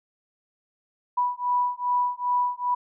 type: beating tone pair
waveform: sine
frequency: 982 / 984.5 Hz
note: B5 / B5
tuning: -10 / -6 cents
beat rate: 2.5 Hz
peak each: -25 dBFS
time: 1.17-2.75 s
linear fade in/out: 10 ms
effects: none